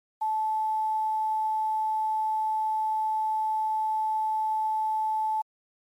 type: tone with quantisation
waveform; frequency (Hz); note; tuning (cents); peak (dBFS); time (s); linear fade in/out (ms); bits
sine; 870; A5; -20; -24; 0.21-5.42; 10; 9
effects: MP3 64 kbps